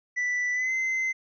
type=tone with pitch glide; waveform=triangle; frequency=1975.5 to 2062 Hz; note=B6 to C7; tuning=0 to -26 cents; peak=-23 dBFS; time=0.16-1.13 s; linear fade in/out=20 ms; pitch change=+74 cents; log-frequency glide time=0.53-0.72 s; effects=resampled to 16000 Hz